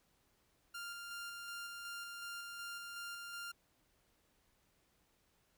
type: tone with tremolo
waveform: sawtooth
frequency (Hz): 1396.9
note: F6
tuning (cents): 0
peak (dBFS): -40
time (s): 0.74-3.52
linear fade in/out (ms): 10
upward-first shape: square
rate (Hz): 2.7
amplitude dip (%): 25
effects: pink hiss -75 dBFS RMS until 5.57 s